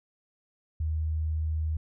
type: tone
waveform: sine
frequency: 78.5 Hz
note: D#2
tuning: 16 cents sharp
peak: -26 dBFS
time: 0.8-1.77 s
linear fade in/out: 5 ms
effects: none